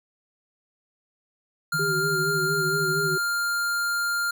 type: tone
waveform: square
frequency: 1400 Hz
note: F6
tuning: 4 cents sharp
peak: -24 dBFS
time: 1.72-4.31 s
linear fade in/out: 5 ms
type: tone with tremolo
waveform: sine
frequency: 155.56 Hz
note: D#3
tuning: in tune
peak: -26 dBFS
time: 1.73-3.17 s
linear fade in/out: 20 ms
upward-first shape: sine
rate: 13 Hz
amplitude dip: 75%
type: tone with vibrato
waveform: sine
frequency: 388.3 Hz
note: G4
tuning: 16 cents flat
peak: -27 dBFS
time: 1.79-3.18 s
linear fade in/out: 5 ms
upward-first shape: sine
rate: 4.3 Hz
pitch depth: 69 cents each way
effects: none